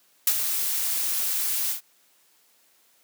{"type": "noise with ADSR envelope", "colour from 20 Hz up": "blue", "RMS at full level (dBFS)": -18, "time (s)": [0.27, 1.81], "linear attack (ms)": 3, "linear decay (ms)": 56, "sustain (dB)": -8, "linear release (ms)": 110, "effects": ["white hiss -62 dBFS RMS until 3.03 s", "high-pass 200 Hz 12 dB/octave"]}